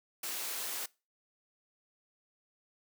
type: high-pass noise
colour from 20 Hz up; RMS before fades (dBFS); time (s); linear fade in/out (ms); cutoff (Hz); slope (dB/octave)
white; -38; 0.23-0.86; 5; 340; 12
effects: noise-tail reverb RT60 0.3 s tail -23 dB re dry